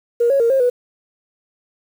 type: tone with pitch steps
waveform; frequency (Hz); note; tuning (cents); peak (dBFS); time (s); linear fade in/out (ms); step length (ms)
sine; 473.2 / 552 / 464.6 / 536 / 491.6; A#4 / C#5 / A#4 / C5 / B4; +26 / -7 / -6 / +42 / -8; -11; 0.2-0.7; 10; 100
effects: tanh soft clip ceiling -7 dBFS + 7-bit